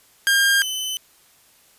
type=tone pair in turn; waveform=sawtooth; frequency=1608 / 3035 Hz; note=G6 / F#7; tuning=+44 / +43 cents; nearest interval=major seventh; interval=1099 cents; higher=second; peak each=-11 / -21 dBFS; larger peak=first; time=0.27-0.62 / 0.62-0.97 s; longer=neither; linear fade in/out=0 ms; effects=white hiss -55 dBFS RMS until 1.78 s + resampled to 32000 Hz